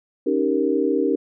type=chord; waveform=sine; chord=Eb dominant seventh; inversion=third; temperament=equal; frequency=277.2 / 311.1 / 392 / 466.2 Hz; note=Db4 / Eb4 / G4 / Bb4; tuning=0 / 0 / 0 / 0 cents; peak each=-23 dBFS; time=0.26-1.16 s; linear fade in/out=10 ms; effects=none